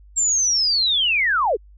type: linear sweep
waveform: sine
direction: down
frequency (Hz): 7490 to 347.4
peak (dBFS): -16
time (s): 0.16-1.57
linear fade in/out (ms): 20
effects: added 50 Hz sine -44 dBFS peak until 1.77 s